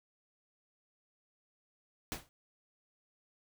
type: noise with exponential decay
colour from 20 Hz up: pink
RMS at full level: -35 dBFS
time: 2.12-2.29 s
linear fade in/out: 0 ms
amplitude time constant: 36 ms
effects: none